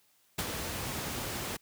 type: noise with ADSR envelope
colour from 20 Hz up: pink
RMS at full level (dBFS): -30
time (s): 0.38-1.57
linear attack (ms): 10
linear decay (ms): 44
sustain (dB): -6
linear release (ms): 10
effects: white hiss -68 dBFS RMS until 1.61 s + high-pass 60 Hz 12 dB/octave